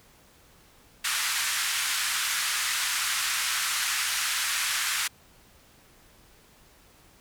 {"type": "band-pass noise", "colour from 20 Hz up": "pink", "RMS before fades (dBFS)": -28, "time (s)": [1.04, 5.08], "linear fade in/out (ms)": 10, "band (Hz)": [1300, 12000], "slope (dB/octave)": 24, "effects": ["pink hiss -57 dBFS RMS until 7.2 s"]}